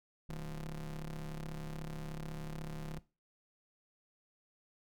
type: ring-modulated tone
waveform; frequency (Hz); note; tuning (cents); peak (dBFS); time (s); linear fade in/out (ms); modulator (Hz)
40% pulse; 70.2; C#2; +22; -36; 0.29-2.99; 5; 87.1
effects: noise-tail reverb RT60 0.3 s tail -19 dB re dry